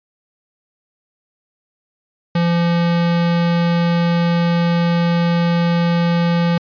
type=tone; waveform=square; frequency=171 Hz; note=F3; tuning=36 cents flat; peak=-14 dBFS; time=2.35-6.58 s; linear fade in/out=5 ms; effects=resampled to 11025 Hz